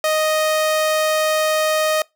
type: tone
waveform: sawtooth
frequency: 622.3 Hz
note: D#5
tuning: in tune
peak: -12 dBFS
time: 0.04-2.02 s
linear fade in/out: 2 ms
effects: noise-tail reverb RT60 0.2 s tail -24 dB re dry